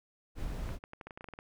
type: noise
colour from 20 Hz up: brown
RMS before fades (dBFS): -37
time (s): 0.35-0.79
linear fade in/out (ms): 50
type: clicks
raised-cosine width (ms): 0.5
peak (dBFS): -30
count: 12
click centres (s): 0.691 / 0.839 / 0.934 / 1.012 / 1.07 / 1.108 / 1.175 / 1.209 / 1.243 / 1.287 / 1.337 / 1.389
effects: none